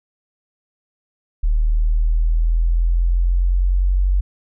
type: exponential sweep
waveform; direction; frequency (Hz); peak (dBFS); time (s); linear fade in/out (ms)
sine; up; 38 to 47.1; -13; 1.43-4.21; 10
effects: none